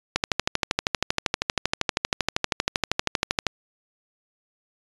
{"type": "click train", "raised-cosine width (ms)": 0.2, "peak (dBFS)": -3, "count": 43, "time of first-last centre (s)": [0.16, 3.467], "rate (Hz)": 12.7, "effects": ["resampled to 22050 Hz"]}